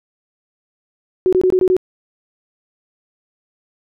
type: tone bursts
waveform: sine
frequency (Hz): 370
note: F#4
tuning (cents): 0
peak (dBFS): -10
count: 6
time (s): 1.26-1.766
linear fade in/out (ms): 0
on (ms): 66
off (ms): 22
effects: none